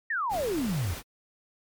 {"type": "exponential sweep", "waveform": "sine", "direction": "down", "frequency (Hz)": [1901, 77.78], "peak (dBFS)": -26, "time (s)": [0.1, 0.94], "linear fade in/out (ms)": 5}
{"type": "noise", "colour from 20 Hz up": "pink", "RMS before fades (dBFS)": -38, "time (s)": [0.29, 1.03], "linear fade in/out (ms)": 50}
{"effects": ["MP3 96 kbps"]}